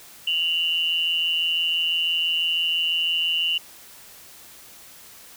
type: tone pair together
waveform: sine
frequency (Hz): 2794 / 2960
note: F7 / F#7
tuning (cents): 0 / 0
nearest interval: minor second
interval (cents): 100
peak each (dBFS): -23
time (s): 0.27-3.58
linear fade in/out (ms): 5
effects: white hiss -46 dBFS RMS until 5.36 s